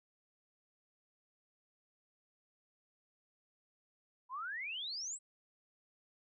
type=exponential sweep; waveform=sine; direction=up; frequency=965 to 8240 Hz; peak=-39 dBFS; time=4.29-5.19 s; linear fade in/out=50 ms; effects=none